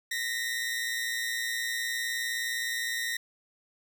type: tone pair together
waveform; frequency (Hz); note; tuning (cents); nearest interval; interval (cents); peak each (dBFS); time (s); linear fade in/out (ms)
sawtooth; 1856 / 1975.5; A#6 / B6; -8 / 0; minor second; 108; -28 / -31; 0.11-3.17; 5
effects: none